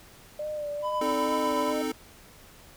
sine tone with vibrato, 596 Hz, D5, 25 cents sharp, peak -30 dBFS, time 0.39-1.82 s, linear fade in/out 5 ms, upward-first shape sine, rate 2.3 Hz, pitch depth 39 cents each way
triangle tone with tremolo, 1000 Hz, B5, 21 cents sharp, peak -24 dBFS, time 0.82-1.74 s, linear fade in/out 50 ms, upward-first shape triangle, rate 8.1 Hz, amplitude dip 50%
square chord, A diminished, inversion first, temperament equal, 261.6 / 311.1 / 440 Hz, C4 / Eb4 / A4, 0 / 0 / 0 cents, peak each -33 dBFS, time 1.01-1.92 s, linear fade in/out 5 ms
effects pink hiss -52 dBFS RMS until 2.76 s

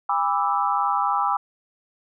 sine chord, E dominant seventh, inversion first, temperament equal with one note detuned, 809.3 / 987.8 / 1174.7 / 1318.5 Hz, G#5 / B5 / D6 / E6, -45 / 0 / 0 / 0 cents, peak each -24 / -25 / -25 / -26 dBFS, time 0.09-1.37 s, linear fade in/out 5 ms, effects none

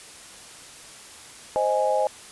sine chord, Ab major, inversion first, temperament equal, 523.3 / 622.3 / 830.6 Hz, C5 / Eb5 / Ab5, 0 / 0 / 0 cents, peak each -24 dBFS, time 1.56-2.07 s, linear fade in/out 0 ms, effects white hiss -44 dBFS RMS until 2.31 s + resampled to 24000 Hz

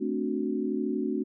sine chord, D dominant seventh, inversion second, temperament equal, 220 / 261.6 / 293.7 / 370 Hz, A3 / C4 / D4 / F#4, 0 / 0 / 0 / 0 cents, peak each -32 dBFS, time 0-1.24 s, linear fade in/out 20 ms, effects none

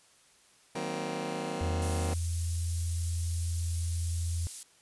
15% pulse chord, C half-diminished seventh, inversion first, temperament just, 156.98 / 188.37 / 235.5 / 261.6 Hz, Eb3 / Gb3 / Bb3 / C4, +16 / +31 / +18 / 0 cents, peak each -33 dBFS, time 0.75-2.14 s, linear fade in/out 5 ms
sine tone, 84.3 Hz, E2, 39 cents sharp, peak -29 dBFS, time 1.61-4.47 s, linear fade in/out 0 ms
pink high-pass noise, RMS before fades -41 dBFS, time 1.82-4.63 s, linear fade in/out 0 ms, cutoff 7900 Hz, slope 12 dB/octave
effects white hiss -62 dBFS RMS until 4.81 s + resampled to 24000 Hz

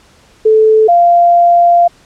sine tone pair in turn, 436.6 / 693.1 Hz, A4 / F5, -13 / -13 cents, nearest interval minor sixth, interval 800 cents, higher second, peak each -4 dBFS, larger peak neither, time 0.45-0.88 / 0.88-1.88 s, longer second, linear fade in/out 10 ms, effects pink hiss -46 dBFS RMS until 2.05 s + low-pass 8000 Hz 12 dB/octave

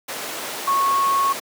sine tone in noise, 1101 Hz, C#6, 12 cents flat, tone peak -16 dBFS, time 0.67-1.33 s, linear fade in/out 10 ms, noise pink, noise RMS -28 dBFS, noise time 0.08-1.4 s, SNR +9 dB, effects high-pass 400 Hz 12 dB/octave

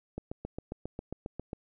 click train, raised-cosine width 2 ms, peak -23 dBFS, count 11, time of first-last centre 0.18-1.531 s, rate 7.4 Hz, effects none

